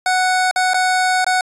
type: tone with dropouts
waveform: 25% pulse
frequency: 740 Hz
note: F#5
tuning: in tune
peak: -10 dBFS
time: 0.06-1.41 s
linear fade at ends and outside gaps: 2 ms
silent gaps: 0.512-0.56 / 0.735-0.743 / 1.245-1.265 s
effects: resampled to 24000 Hz